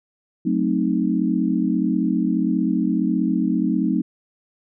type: chord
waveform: sine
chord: F# diminished seventh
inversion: none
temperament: equal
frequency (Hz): 185 / 220 / 261.6 / 311.1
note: F#3 / A3 / C4 / Eb4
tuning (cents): 0 / 0 / 0 / 0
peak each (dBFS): -23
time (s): 0.45-4.02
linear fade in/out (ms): 10
effects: none